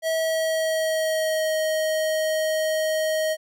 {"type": "tone with pitch glide", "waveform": "square", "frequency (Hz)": [646, 628.3], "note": ["E5", "D#5"], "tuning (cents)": [-35, 17], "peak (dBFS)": -22, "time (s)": [0.02, 3.37], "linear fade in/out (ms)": 50, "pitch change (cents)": -48, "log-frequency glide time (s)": [0.13, 1.57], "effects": []}